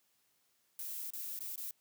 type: noise with dropouts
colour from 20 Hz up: violet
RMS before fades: -42 dBFS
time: 0.79-1.71 s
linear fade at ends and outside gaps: 2 ms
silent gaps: 1.105-1.134 / 1.391-1.406 / 1.559-1.577 s
effects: white hiss -75 dBFS RMS until 1.8 s + high-pass 80 Hz 12 dB/octave